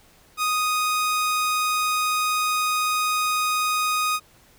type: tone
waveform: sawtooth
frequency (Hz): 1244.5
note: D#6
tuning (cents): 0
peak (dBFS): -17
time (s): 0.37-4.2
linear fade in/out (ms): 50
effects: pink hiss -55 dBFS RMS until 4.58 s